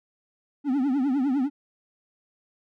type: tone with vibrato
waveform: triangle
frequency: 270 Hz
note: C#4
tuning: 45 cents flat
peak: -19 dBFS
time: 0.64-1.5 s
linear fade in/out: 50 ms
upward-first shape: triangle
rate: 9.9 Hz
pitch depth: 180 cents each way
effects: none